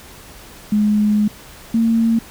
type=tone pair in turn; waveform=sine; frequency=210 / 227.8 Hz; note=G#3 / A#3; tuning=+19 / -40 cents; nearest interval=minor second; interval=141 cents; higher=second; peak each=-12 dBFS; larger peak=neither; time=0.72-1.28 / 1.74-2.19 s; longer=first; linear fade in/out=5 ms; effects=pink hiss -40 dBFS RMS until 2.3 s